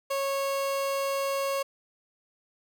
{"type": "tone", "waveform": "30% pulse", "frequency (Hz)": 550, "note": "C#5", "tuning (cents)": -14, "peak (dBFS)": -24, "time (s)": [0.1, 1.63], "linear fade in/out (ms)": 10, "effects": []}